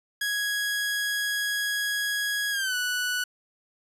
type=tone with pitch glide; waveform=sawtooth; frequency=1661.2 to 1480 Hz; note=G#6 to F#6; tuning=0 to 0 cents; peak=-22 dBFS; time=0.21-3.24 s; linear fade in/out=5 ms; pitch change=-200 cents; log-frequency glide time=2.51-2.75 s; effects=resampled to 32000 Hz